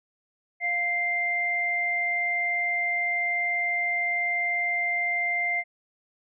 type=tone pair together; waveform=sine; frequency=698.5 / 2093 Hz; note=F5 / C7; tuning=0 / 0 cents; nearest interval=octave + perfect fifth; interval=1900 cents; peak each=-32 / -24 dBFS; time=0.6-5.64 s; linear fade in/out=50 ms; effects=none